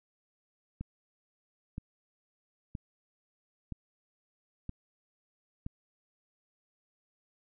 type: click train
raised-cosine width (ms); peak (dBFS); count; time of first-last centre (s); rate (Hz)
5; -25; 6; 0.81-5.664; 1.03
effects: none